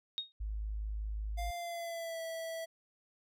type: tone with exponential decay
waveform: sine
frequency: 3729 Hz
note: A#7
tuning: in tune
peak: -30 dBFS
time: 0.18-0.32 s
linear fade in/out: 0 ms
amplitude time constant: 30 ms
type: tone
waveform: sine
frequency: 52.7 Hz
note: G#1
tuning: 26 cents sharp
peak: -35 dBFS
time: 0.4-1.51 s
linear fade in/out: 10 ms
type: tone with pitch glide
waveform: square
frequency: 698.5 to 655.5 Hz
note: F5 to E5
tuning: 0 to -10 cents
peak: -39 dBFS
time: 1.37-2.66 s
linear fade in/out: 20 ms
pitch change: -110 cents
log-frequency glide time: 1.5-2.21 s
effects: none